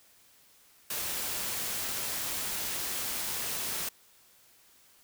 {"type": "noise", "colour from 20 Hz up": "white", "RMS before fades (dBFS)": -34, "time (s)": [0.9, 3.89], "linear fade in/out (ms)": 5, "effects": ["white hiss -61 dBFS RMS until 5.03 s"]}